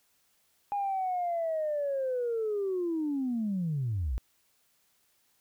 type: linear sweep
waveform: sine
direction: down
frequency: 820 to 51.3 Hz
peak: -27 dBFS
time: 0.72-4.18 s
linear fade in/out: 0 ms
effects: tanh soft clip ceiling -24 dBFS + white hiss -70 dBFS RMS until 5.4 s